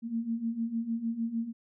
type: beating tone pair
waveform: sine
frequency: 225.3 / 231.9 Hz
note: A3 / A#3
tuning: +41 / -9 cents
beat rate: 6.6 Hz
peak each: -35 / -31 dBFS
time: 0.02-1.53 s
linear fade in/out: 50 ms
effects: none